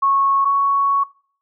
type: tone pair in turn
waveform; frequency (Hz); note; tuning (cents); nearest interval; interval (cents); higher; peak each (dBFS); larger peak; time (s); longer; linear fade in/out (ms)
sine; 1100 / 1112.8; C#6 / C#6; -14 / +6; unison; 20; second; -13; neither; 0.02-0.45 / 0.45-1.04; second; 10
effects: noise-tail reverb RT60 0.5 s tail -22 dB re dry